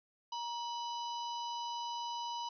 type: harmonic tone with a mistuned harmonic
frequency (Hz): 992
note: B5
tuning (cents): +7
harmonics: 1 / 3 / 4 / 5 / 6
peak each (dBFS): -38 / -47 / -51 / -50 / -54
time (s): 0.32-2.49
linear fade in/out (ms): 5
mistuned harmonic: 1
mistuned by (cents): -81
effects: none